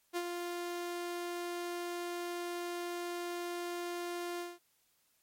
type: tone with ADSR envelope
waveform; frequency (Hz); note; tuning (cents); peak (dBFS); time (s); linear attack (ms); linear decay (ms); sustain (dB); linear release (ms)
sawtooth; 349.2; F4; 0; -28; 0.13-4.59; 37; 55; -5; 200
effects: white hiss -73 dBFS RMS until 5.22 s + MP3 64 kbps